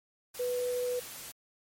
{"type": "tone in noise", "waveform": "sine", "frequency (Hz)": 493.9, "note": "B4", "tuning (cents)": 0, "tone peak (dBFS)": -29, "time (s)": [0.39, 1], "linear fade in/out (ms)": 10, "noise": "white", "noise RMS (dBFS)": -44, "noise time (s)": [0.34, 1.32], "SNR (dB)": 12, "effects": ["MP3 64 kbps"]}